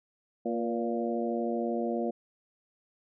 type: harmonic tone with a mistuned harmonic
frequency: 116.54 Hz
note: A#2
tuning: in tune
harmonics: 2 / 3 / 4 / 5 / 6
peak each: -32 / -34 / -35 / -36 / -37 dBFS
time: 0.45-2.11 s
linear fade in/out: 10 ms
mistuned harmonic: 4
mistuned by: +48 cents
effects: none